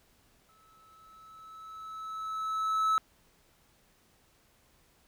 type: tone with exponential growth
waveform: triangle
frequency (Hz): 1301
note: E6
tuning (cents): -23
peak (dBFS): -21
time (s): 0.49-2.98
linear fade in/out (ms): 0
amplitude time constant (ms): 540
effects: pink hiss -66 dBFS RMS until 5.07 s